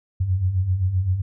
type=beating tone pair; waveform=sine; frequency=87.31 / 95.01 Hz; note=F2 / F#2; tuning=0 / +46 cents; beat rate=7.7 Hz; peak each=-26 / -19 dBFS; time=0.2-1.22 s; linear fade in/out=10 ms; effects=none